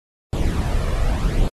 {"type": "noise with flanger", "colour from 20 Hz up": "brown", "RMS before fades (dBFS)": -19, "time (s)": [0.33, 1.48], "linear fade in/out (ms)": 0, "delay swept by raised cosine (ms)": [0.26, 1.76], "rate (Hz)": 0.87, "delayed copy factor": 0.5, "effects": ["AAC 32 kbps"]}